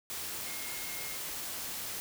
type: tone in noise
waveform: sine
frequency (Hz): 2144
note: C7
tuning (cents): +42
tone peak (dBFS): -46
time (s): 0.46-1.16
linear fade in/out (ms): 0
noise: white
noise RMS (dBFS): -39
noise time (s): 0.1-2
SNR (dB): -10
effects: none